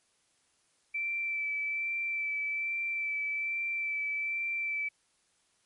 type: tone with vibrato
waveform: sine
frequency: 2328 Hz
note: D7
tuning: 16 cents flat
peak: -30 dBFS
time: 0.94-4.89 s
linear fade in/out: 10 ms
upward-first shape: sine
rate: 1.2 Hz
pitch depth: 17 cents each way
effects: white hiss -71 dBFS RMS until 5.65 s + MP3 48 kbps